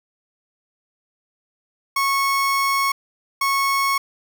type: tone bursts at uneven times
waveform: 30% pulse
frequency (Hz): 1100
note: C#6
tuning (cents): -14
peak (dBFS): -15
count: 2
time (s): 1.96-2.92 / 3.41-3.98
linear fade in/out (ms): 5
effects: 9-bit